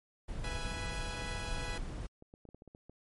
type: noise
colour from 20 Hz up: brown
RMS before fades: -39 dBFS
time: 0.28-2.07 s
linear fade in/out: 10 ms
type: chord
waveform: 10% pulse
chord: E major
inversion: second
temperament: equal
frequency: 493.9 / 659.3 / 830.6 Hz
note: B4 / E5 / G#5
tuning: 0 / 0 / 0 cents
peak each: -36 / -39 / -36 dBFS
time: 0.44-1.78 s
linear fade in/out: 2 ms
type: clicks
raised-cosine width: 2 ms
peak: -39 dBFS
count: 10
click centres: 1.981 / 2.224 / 2.339 / 2.453 / 2.489 / 2.546 / 2.621 / 2.677 / 2.749 / 2.896 s
effects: MP3 48 kbps